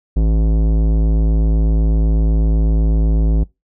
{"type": "tone with tanh clipping", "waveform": "sine", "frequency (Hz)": 54, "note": "A1", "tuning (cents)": -32, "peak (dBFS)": -13, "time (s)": [0.16, 3.44], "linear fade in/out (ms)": 10, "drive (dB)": 16, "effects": ["noise-tail reverb RT60 0.2 s tail -22 dB re dry"]}